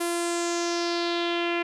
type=tone with low-pass filter sweep; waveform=sawtooth; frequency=343.3 Hz; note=F4; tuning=30 cents flat; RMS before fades=-27 dBFS; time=0-1.63 s; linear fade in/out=10 ms; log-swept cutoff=11000 to 2500 Hz; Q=3.3; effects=none